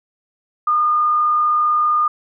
sine tone with frequency modulation, 1217 Hz, D#6, 39 cents flat, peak -13 dBFS, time 0.67-2.08 s, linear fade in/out 5 ms, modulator 44.7 Hz, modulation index 0.27, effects none

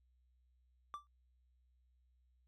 triangle tone with exponential decay, 1171 Hz, D6, 5 cents flat, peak -37 dBFS, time 0.94-1.07 s, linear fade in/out 0 ms, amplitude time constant 27 ms, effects added 62 Hz sine -70 dBFS peak until 2.47 s + AAC 48 kbps

